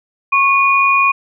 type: tone pair together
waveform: sine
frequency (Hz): 1096 / 2451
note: C#6 / D#7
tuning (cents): -20 / -27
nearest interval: octave + major second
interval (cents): 1393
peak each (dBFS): -12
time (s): 0.32-1.12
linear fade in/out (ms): 10
effects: none